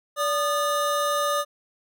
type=tone pair together; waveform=square; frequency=580 / 1222.6 Hz; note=D5 / D#6; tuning=-22 / -31 cents; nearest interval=octave + minor second; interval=1291 cents; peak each=-26 / -25 dBFS; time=0.16-1.45 s; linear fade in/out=50 ms; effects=none